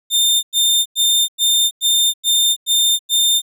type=tone bursts; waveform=sawtooth; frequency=3613 Hz; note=A7; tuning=45 cents sharp; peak=-9 dBFS; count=8; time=0.1-3.419 s; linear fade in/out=50 ms; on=330 ms; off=97 ms; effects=none